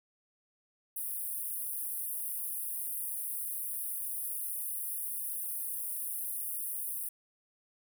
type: high-pass noise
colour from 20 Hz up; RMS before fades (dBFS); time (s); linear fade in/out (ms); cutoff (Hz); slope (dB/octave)
pink; -37; 0.96-7.09; 5; 9300; 96
effects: none